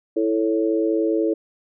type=chord; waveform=sine; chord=A major; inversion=second; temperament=equal; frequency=329.6 / 440 / 554.4 Hz; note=E4 / A4 / C#5; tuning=0 / 0 / 0 cents; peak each=-20 / -22 / -26 dBFS; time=0.16-1.34 s; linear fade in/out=10 ms; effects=none